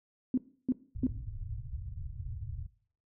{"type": "tone bursts", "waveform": "sine", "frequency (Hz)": 255.5, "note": "C4", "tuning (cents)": -41, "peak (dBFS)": -24, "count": 3, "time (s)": [0.34, 1.068], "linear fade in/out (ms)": 2, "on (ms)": 36, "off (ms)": 310}
{"type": "low-pass noise", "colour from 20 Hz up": "white", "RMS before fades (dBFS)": -40, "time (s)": [0.95, 2.67], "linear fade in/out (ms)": 5, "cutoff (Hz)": 120, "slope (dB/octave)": 48}
{"effects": ["noise-tail reverb RT60 0.5 s tail -18 dB re dry"]}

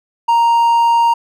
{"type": "tone", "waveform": "triangle", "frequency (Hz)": 932.3, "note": "A#5", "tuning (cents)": 0, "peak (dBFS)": -7, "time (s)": [0.28, 1.14], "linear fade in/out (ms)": 10, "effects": []}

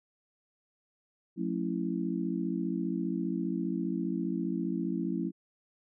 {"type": "harmonic tone with a mistuned harmonic", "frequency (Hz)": 55, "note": "A1", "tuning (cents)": 0, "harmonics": [3, 4, 5, 6], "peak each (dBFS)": [-34, -36, -35, -35], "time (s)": [1.36, 5.32], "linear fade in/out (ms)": 50, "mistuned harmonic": 3, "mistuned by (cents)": 150, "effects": []}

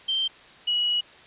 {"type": "tone pair in turn", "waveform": "sine", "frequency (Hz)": [3136, 2917], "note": ["G7", "F#7"], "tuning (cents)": [0, -25], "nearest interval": "minor second", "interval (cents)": 125, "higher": "first", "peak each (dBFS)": [-22, -21], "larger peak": "second", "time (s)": [[0.08, 0.28], [0.67, 1.01]], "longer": "second", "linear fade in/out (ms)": 10, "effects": ["white hiss -49 dBFS RMS until 1.26 s", "resampled to 8000 Hz"]}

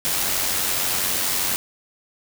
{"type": "noise with amplitude modulation", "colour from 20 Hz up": "white", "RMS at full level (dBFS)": -21, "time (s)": [0.05, 1.56], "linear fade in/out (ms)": 0, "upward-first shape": "sine", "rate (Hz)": 92.3, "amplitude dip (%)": 40, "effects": []}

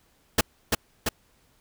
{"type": "noise with echo", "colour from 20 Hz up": "pink", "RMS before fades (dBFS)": -19, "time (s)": [0.38, 0.41], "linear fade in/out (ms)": 5, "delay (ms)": 340, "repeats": 2, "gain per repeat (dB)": -3, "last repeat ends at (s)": 1.09, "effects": ["pink hiss -64 dBFS RMS until 1.6 s"]}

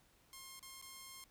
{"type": "tone with dropouts", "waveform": "5% pulse", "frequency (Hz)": 1066, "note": "C6", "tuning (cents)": 32, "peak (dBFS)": -39, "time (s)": [0.33, 1.24], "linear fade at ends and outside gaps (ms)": 1, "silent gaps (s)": [[0.594, 0.627], [0.815, 0.824]], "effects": ["pink hiss -70 dBFS RMS until 1.3 s"]}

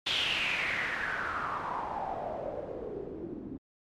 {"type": "noise with low-pass filter sweep", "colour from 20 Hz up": "white", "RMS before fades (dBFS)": -34, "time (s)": [0.06, 3.58], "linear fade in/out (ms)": 10, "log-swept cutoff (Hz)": [3400, 270], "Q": 5.2, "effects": ["MP3 96 kbps"]}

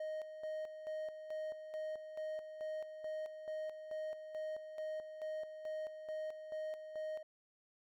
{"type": "tone with tremolo", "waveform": "triangle", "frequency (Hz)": 622.3, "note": "D#5", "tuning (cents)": 0, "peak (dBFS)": -37, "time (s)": [0, 7.23], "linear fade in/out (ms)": 5, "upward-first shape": "square", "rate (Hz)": 2.3, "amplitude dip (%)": 60, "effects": []}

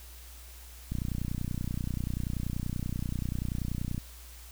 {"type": "click train", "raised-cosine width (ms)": 5, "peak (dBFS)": -20, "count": 94, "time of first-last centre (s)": [0.92, 3.979], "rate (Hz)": 30.4, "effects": ["added 60 Hz sine -47 dBFS peak until 4.51 s", "white hiss -52 dBFS RMS until 4.51 s"]}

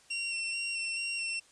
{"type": "tone with vibrato", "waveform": "sawtooth", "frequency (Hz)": 2729, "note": "F7", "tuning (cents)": -41, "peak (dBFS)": -29, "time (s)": [0.1, 1.4], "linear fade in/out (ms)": 10, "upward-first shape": "square", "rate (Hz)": 2.3, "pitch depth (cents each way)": 14, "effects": ["white hiss -61 dBFS RMS until 1.51 s", "resampled to 22050 Hz"]}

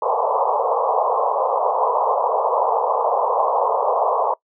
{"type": "band-pass noise", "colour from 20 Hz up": "white", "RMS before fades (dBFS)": -19, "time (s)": [0.02, 4.34], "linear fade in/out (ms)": 5, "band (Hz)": [440, 1100], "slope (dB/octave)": 96, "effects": ["noise-tail reverb RT60 0.1 s tail -22 dB re dry"]}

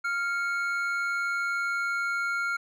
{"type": "tone pair together", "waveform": "triangle", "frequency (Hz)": [1393.7, 2206], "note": ["F6", "C#7"], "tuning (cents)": [-4, -9], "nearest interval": "minor sixth", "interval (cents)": 795, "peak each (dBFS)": [-25, -33], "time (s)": [0.04, 2.57], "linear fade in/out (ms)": 10, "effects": []}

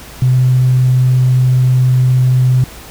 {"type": "tone with tanh clipping", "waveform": "triangle", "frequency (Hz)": 127.6, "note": "C3", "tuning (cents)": -43, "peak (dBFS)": -7, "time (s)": [0.22, 2.64], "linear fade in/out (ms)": 2, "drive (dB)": 4, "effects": ["added 57 Hz sine -38 dBFS peak until 2.9 s", "pink hiss -34 dBFS RMS until 2.9 s"]}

